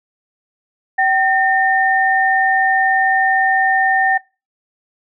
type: tone pair together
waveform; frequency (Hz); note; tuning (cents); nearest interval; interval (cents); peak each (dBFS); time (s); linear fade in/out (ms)
sine; 767.7 / 1819; G5 / A#6; -36 / -43; octave + minor third; 1493; -14; 0.98-4.18; 10
effects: noise-tail reverb RT60 0.3 s tail -24 dB re dry